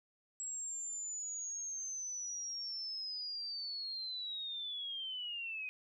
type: linear sweep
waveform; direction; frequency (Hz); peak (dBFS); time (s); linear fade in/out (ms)
sine; down; 7700 to 2489; -39; 0.4-5.69; 0
effects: 13-bit